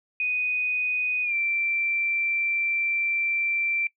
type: tone with pitch glide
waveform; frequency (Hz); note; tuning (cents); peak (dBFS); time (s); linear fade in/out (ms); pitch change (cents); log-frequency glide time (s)
sine; 2489 to 2349; D#7 to D7; 0 to 0; -23; 0.2-3.87; 2; -100; 1.23-1.34
effects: noise-tail reverb RT60 0.1 s tail -22 dB re dry